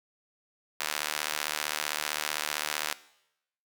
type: tone with high-pass filter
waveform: sawtooth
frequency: 75.5 Hz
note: D2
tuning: 48 cents sharp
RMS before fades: -33 dBFS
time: 0.8-2.93 s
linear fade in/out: 0 ms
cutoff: 1400 Hz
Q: 0.57
effects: noise-tail reverb RT60 0.8 s tail -18 dB re dry